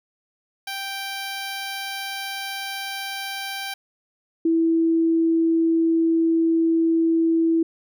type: tone pair in turn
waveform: 10% pulse / sine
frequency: 784 / 328.5 Hz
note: G5 / E4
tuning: 0 / -6 cents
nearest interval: octave + minor third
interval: 1506 cents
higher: first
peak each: -20 / -16 dBFS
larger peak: second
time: 0.67-3.74 / 4.45-7.63 s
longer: second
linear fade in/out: 5 ms
effects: none